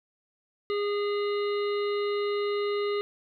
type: harmonic tone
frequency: 410 Hz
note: G#4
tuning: 22 cents flat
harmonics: 1 / 3 / 5 / 7 / 9 / 10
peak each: -26 / -36 / -40 / -43 / -45 / -46 dBFS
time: 0.7-3.01 s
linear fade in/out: 0 ms
effects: 11-bit